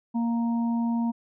harmonic tone, 233.1 Hz, A#3, in tune, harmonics 1 / 3 / 4, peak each -23 / -40 / -36 dBFS, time 0.14-1.12 s, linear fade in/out 20 ms, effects none

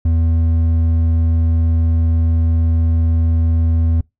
sine tone with hard clipping, 82.1 Hz, E2, 6 cents flat, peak -13 dBFS, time 0.05-4.01 s, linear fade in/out 5 ms, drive 5 dB, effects noise-tail reverb RT60 0.2 s tail -25 dB re dry

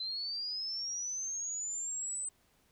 sine linear sweep, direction up, 4034 to 8150 Hz, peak -35 dBFS, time 0-2.29 s, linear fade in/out 5 ms, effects pink hiss -70 dBFS RMS until 2.71 s

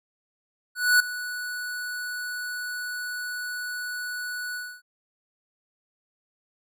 square tone with ADSR envelope, 1476 Hz, F#6, 5 cents flat, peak -15 dBFS, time 0.75-4.82 s, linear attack 250 ms, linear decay 4 ms, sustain -16 dB, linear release 270 ms, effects none

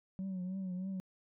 sine tone with vibrato, 186.6 Hz, F#3, 15 cents sharp, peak -34 dBFS, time 0.19-1 s, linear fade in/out 0 ms, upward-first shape triangle, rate 3.2 Hz, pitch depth 73 cents each way, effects tanh soft clip ceiling -35 dBFS

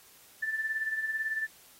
sine tone with tremolo, 1765 Hz, A6, 5 cents sharp, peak -27 dBFS, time 0.42-1.47 s, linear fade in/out 10 ms, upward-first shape sine, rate 18 Hz, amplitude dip 60%, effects white hiss -57 dBFS RMS until 1.79 s + AAC 48 kbps

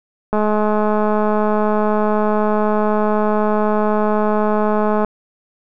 click train, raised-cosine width 1 ms, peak -5 dBFS, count 1001, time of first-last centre 0.33-5.047 s, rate 212 Hz, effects none

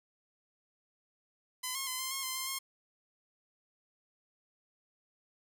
5% pulse tone with pitch steps, 1016 / 1077 / 1024 / 1046 / 1079 / 1038 / 1051 / 1073 Hz, B5 / C6 / C6 / C6 / C#6 / C6 / C6 / C6, +49 / +50 / -38 / -1 / -47 / -14 / +7 / +43 cents, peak -23 dBFS, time 1.63-2.59 s, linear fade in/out 10 ms, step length 120 ms, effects none

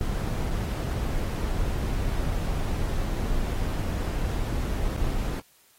brown noise with dropouts, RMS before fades -27 dBFS, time 0.01-5.4 s, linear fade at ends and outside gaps 1 ms, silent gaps 0.503-0.507 / 4.966-4.976 s, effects white hiss -60 dBFS RMS until 5.78 s + AAC 48 kbps

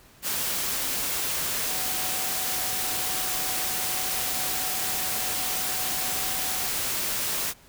sine tone in noise, 748 Hz, F#5, 19 cents sharp, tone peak -39 dBFS, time 1.67-6.72 s, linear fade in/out 50 ms, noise white, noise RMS -28 dBFS, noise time 0.22-7.54 s, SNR -14 dB, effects pink hiss -54 dBFS RMS until 7.68 s

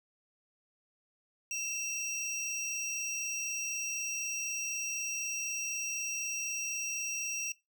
square tone pair together, 2688 / 5712 Hz, E7 / F8, +33 / +38 cents, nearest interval octave + minor second, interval 1305 cents, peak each -39 / -37 dBFS, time 1.51-7.52 s, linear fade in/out 2 ms, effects noise-tail reverb RT60 0.2 s tail -18 dB re dry

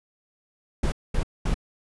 brown noise bursts, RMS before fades -23 dBFS, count 3, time 0.83-1.543 s, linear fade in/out 5 ms, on 91 ms, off 220 ms, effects resampled to 24000 Hz

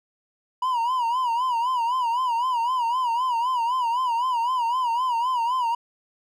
triangle tone with vibrato, 974 Hz, B5, 24 cents flat, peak -19 dBFS, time 0.62-5.75 s, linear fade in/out 5 ms, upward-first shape sine, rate 3.9 Hz, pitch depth 110 cents each way, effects none

